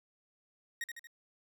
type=tone with echo; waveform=40% pulse; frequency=1876 Hz; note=A#6; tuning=11 cents sharp; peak=-34 dBFS; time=0.81-0.84 s; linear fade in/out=2 ms; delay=77 ms; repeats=3; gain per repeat=-5 dB; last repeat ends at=1.071 s; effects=none